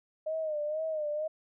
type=tone with vibrato; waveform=sine; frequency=616 Hz; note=D#5; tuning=17 cents flat; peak=-30 dBFS; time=0.26-1.28 s; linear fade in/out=10 ms; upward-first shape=sine; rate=2.1 Hz; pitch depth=70 cents each way; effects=none